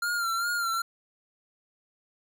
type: tone with vibrato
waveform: square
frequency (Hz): 1388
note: F6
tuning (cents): -11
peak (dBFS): -27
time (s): 0.02-0.82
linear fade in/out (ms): 5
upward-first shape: sine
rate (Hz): 2.5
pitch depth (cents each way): 54
effects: none